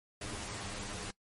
pink noise with comb filter, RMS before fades -41 dBFS, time 0.21-1.11 s, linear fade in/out 5 ms, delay 9.9 ms, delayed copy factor +0.9, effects noise-tail reverb RT60 0.1 s tail -21 dB re dry + MP3 48 kbps

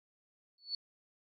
sine tone with exponential growth, 4442 Hz, C#8, 3 cents sharp, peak -31 dBFS, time 0.58-0.75 s, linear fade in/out 2 ms, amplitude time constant 36 ms, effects AAC 48 kbps

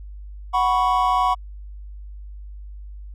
triangle chord, F# suspended fourth, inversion none, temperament just, 740 / 986.7 / 1110 Hz, F#5 / B5 / C#6, 0 / -2 / +2 cents, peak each -19 dBFS, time 0.53-1.35 s, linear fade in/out 20 ms, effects added 50 Hz sine -34 dBFS peak until 3.14 s

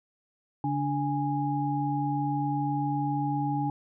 sine tone cluster, 142.7 / 290.4 / 826 Hz, D3 / D4 / G#5, -49 / -19 / -10 cents, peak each -30 dBFS, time 0.64-3.7 s, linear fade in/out 2 ms, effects none

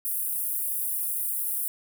pink high-pass noise, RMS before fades -29 dBFS, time 0.05-1.68 s, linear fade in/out 0 ms, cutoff 9800 Hz, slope 48 dB/octave, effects none

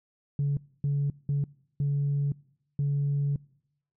sine tone bursts at uneven times, 142.2 Hz, C#3, 45 cents sharp, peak -22 dBFS, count 5, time 0.39-0.57 / 0.84-1.1 / 1.29-1.44 / 1.8-2.32 / 2.79-3.36 s, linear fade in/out 2 ms, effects noise-tail reverb RT60 0.8 s tail -25 dB re dry + tanh soft clip ceiling -21 dBFS

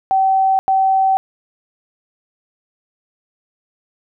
sine tone bursts at uneven times, 768 Hz, G5, 36 cents flat, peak -11 dBFS, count 2, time 0.11-0.59 / 0.68-1.17 s, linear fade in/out 0 ms, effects none

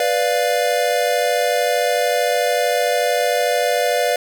square chord, B diminished, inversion none, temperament equal, 493.9 / 587.3 / 698.5 Hz, B4 / D5 / F5, 0 / 0 / 0 cents, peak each -21 dBFS, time 0-4.16 s, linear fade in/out 2 ms, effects none

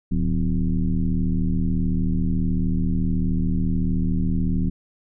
sine tone with frequency modulation, 100.9 Hz, G#2, 49 cents flat, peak -18 dBFS, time 0.11-4.7 s, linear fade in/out 10 ms, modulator 78.5 Hz, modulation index 1.8, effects none

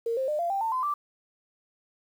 sine tone with pitch steps, 462.1 / 527.8 / 602.7 / 688.4 / 786.2 / 897.9 / 1025.5 / 1171.2 Hz, A#4 / C5 / D5 / F5 / G5 / A5 / C6 / D6, -15 / +15 / +45 / -25 / +5 / +35 / -35 / -5 cents, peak -25 dBFS, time 0.06-0.94 s, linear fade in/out 5 ms, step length 110 ms, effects 9-bit

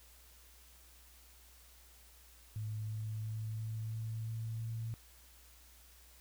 sine tone with pitch steps, 107.9 / 108.84 / 109.79 / 110.74 / 111.71 / 112.68 / 113.66 Hz, A2 / A2 / A2 / A2 / A2 / A2 / A#2, -33 / -18 / -3 / +12 / +27 / +42 / -43 cents, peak -37 dBFS, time 2.56-4.94 s, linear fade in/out 0 ms, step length 340 ms, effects added 60 Hz sine -61 dBFS peak until 6.2 s + white hiss -62 dBFS RMS until 6.2 s

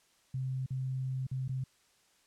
sine tone with dropouts, 130.81 Hz, C3, in tune, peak -32 dBFS, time 0.34-1.64 s, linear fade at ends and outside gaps 5 ms, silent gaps 0.662-0.705 / 1.268-1.313 / 1.48-1.492 s, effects white hiss -68 dBFS RMS until 2.26 s + low-pass 9000 Hz 12 dB/octave

